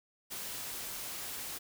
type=noise; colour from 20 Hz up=white; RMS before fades=-41 dBFS; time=0.3-1.59 s; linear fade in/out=20 ms; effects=none